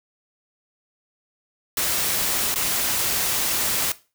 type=noise with dropouts; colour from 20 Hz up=white; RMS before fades=-23 dBFS; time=1.77-3.92 s; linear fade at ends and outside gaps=2 ms; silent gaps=2.543-2.558 s; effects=noise-tail reverb RT60 0.3 s tail -17 dB re dry